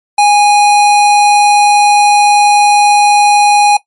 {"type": "tone", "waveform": "square", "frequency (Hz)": 825, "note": "G#5", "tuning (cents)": -12, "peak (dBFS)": -5, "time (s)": [0.18, 3.77], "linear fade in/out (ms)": 5, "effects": ["noise-tail reverb RT60 0.1 s tail -17 dB re dry", "MP3 48 kbps"]}